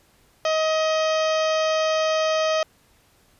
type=harmonic tone; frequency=631 Hz; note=D#5; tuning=24 cents sharp; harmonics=1 / 2 / 3 / 4 / 5 / 6 / 7 / 8 / 9 / 10; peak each=-20 / -27 / -33 / -33 / -32 / -40 / -41 / -36 / -42 / -40 dBFS; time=0.45-2.63 s; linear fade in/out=2 ms; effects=pink hiss -59 dBFS RMS until 3.39 s + resampled to 32000 Hz